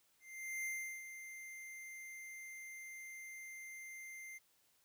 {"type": "tone with ADSR envelope", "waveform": "square", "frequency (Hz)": 2093, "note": "C7", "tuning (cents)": 0, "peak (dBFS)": -39, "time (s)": [0.2, 4.39], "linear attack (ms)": 450, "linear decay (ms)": 370, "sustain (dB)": -10, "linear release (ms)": 22, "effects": ["white hiss -74 dBFS RMS until 4.84 s"]}